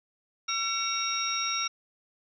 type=tone cluster; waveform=sine; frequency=1350 / 2244 / 2739 / 3785 / 5600 Hz; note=E6 / C#7 / F7 / A#7 / F8; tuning=+41 / +21 / -34 / +26 / +4 cents; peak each=-33 / -36 / -37 / -34 / -31 dBFS; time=0.48-1.68 s; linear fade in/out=10 ms; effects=none